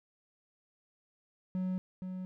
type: tone with echo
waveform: triangle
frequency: 185 Hz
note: F#3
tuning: in tune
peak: -29 dBFS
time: 1.55-1.78 s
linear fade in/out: 0 ms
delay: 470 ms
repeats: 1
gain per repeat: -6 dB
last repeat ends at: 2.25 s
effects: none